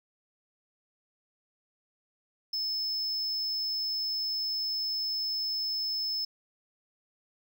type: tone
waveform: triangle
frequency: 5230 Hz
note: E8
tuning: 15 cents flat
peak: -28 dBFS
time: 2.53-6.25 s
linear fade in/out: 5 ms
effects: none